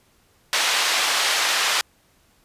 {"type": "band-pass noise", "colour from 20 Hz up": "white", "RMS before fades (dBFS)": -21, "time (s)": [0.53, 1.81], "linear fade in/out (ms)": 0, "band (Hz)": [710, 4600], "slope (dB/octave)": 12, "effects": ["pink hiss -60 dBFS RMS until 2.44 s", "resampled to 32000 Hz"]}